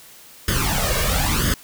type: noise with flanger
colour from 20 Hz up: pink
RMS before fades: -20 dBFS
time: 0.48-1.54 s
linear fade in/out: 2 ms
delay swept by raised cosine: 0.6 to 1.8 ms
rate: 1 Hz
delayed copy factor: +0.75
effects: white hiss -45 dBFS RMS until 1.63 s